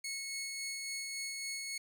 15% pulse tone with tremolo, 2192 Hz, C#7, 20 cents flat, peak -31 dBFS, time 0.04-1.78 s, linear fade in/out 5 ms, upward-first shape sine, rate 3.6 Hz, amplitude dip 25%, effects none

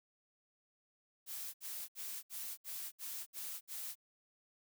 blue noise bursts, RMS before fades -44 dBFS, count 8, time 1.26-3.955 s, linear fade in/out 50 ms, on 280 ms, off 65 ms, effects none

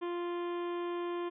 harmonic tone, 348.5 Hz, F4, 4 cents flat, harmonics 1 / 2 / 3 / 4 / 5 / 6 / 7 / 8 / 9 / 10, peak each -34 / -47 / -42 / -55 / -53 / -58 / -56 / -61 / -56 / -62 dBFS, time 0.01-1.3 s, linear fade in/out 20 ms, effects none

